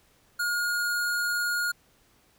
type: tone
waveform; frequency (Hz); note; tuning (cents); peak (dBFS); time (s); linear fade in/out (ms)
square; 1431; F6; +42; -26; 0.39-1.72; 10
effects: pink hiss -63 dBFS RMS until 2.38 s